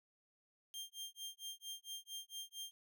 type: tone with tremolo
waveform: sawtooth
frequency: 3190 Hz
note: G7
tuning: 30 cents sharp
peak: -40 dBFS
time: 0.74-2.71 s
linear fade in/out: 0 ms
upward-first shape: sine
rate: 4.4 Hz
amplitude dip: 100%
effects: none

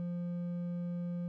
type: tone with hard clipping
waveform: sine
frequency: 174.61 Hz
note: F3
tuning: in tune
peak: -36 dBFS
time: 0-1.28 s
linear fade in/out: 0 ms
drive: 5 dB
effects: none

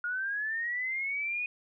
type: linear sweep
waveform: sine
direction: up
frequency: 1422 to 2488 Hz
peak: -30 dBFS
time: 0.04-1.46 s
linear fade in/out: 2 ms
effects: none

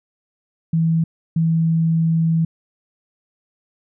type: tone bursts at uneven times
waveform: sine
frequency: 163.4 Hz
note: E3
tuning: 15 cents flat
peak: -14 dBFS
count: 2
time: 0.73-1.04 / 1.36-2.45 s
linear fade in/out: 5 ms
effects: none

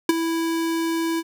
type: tone with ADSR envelope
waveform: square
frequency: 329.6 Hz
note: E4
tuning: in tune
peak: -11 dBFS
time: 0.09-1.23 s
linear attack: 3 ms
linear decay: 21 ms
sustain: -11 dB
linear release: 43 ms
effects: none

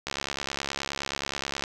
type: click train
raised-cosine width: 0.2 ms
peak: -12 dBFS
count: 110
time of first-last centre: 0.07-1.638 s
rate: 69.5 Hz
effects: none

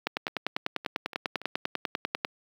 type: two click trains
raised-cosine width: 0.3 ms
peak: -24 / -11 dBFS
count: 5 / 23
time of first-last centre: 0.28-1.416 / 0.07-2.248 s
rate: 3.52 / 10.1 Hz
effects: high-pass 200 Hz 12 dB/octave + 8-bit

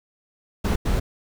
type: noise bursts at uneven times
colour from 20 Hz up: brown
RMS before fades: -21 dBFS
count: 2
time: 0.64-0.76 / 0.85-1 s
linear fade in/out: 10 ms
effects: none

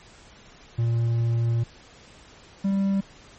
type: tone pair in turn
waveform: triangle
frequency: 116.54 / 196 Hz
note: A#2 / G3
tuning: 0 / 0 cents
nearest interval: major sixth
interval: 900 cents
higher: second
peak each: -18 dBFS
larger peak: neither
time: 0.78-1.64 / 2.64-3.01 s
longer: first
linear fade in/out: 10 ms
effects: pink hiss -50 dBFS RMS until 3.38 s + MP3 32 kbps

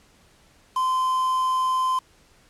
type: tone with quantisation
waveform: triangle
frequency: 1033 Hz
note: C6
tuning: 22 cents flat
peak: -18 dBFS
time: 0.76-1.99 s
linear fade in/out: 5 ms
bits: 6
effects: pink hiss -57 dBFS RMS until 2.49 s + low-pass 10000 Hz 12 dB/octave

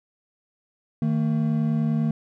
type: tone pair together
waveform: triangle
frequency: 155.56 / 225.7 Hz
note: D#3 / A3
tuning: 0 / +44 cents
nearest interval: tritone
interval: 644 cents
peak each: -21 dBFS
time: 1.02-2.11 s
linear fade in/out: 2 ms
effects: none

